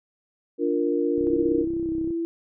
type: chord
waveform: sine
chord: Bb major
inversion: first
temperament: equal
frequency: 293.7 / 349.2 / 466.2 Hz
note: D4 / F4 / Bb4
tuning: 0 / 0 / 0 cents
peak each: -25 dBFS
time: 0.58-1.66 s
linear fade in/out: 50 ms
type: click train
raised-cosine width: 3 ms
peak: -25 dBFS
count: 31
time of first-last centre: 1.18-2.106 s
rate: 32.4 Hz
type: tone with vibrato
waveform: sine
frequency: 329.6 Hz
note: E4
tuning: in tune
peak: -24 dBFS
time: 1.27-2.25 s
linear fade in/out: 0 ms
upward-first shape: square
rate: 2.5 Hz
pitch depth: 22 cents each way
effects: none